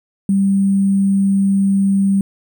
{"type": "tone with sample-and-hold", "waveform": "sine", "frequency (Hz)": 195.9, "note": "G3", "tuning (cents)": -1, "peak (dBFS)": -11, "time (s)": [0.29, 2.21], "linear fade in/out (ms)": 2, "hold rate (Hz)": 8820, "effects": []}